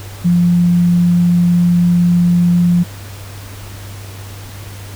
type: tone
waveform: sine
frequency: 174.61 Hz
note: F3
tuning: in tune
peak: -8 dBFS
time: 0.24-2.84 s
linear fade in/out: 20 ms
effects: added 99 Hz sine -29 dBFS peak until 4.95 s + pink hiss -35 dBFS RMS until 4.95 s